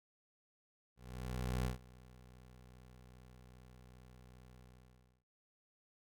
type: tone with ADSR envelope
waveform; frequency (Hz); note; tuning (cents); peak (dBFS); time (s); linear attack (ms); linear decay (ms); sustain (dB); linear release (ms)
20% pulse; 62.5; B1; +21; -29; 0.96-5.24; 690; 130; -23; 630
effects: none